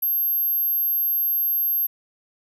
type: tone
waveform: sine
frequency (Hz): 12520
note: G9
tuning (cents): -3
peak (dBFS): -19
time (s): 0.02-1.87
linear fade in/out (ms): 10
effects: none